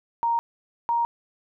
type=tone pair in turn; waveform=sine; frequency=932.3 / 937.7 Hz; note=A#5 / A#5; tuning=0 / +10 cents; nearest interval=unison; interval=10 cents; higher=second; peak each=-20 dBFS; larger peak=neither; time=0.23-0.39 / 0.89-1.05 s; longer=neither; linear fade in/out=0 ms; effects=none